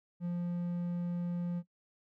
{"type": "tone", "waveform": "triangle", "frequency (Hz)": 174.61, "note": "F3", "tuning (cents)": 0, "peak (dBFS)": -30, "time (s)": [0.2, 1.63], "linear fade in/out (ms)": 50, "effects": ["noise-tail reverb RT60 0.1 s tail -17 dB re dry"]}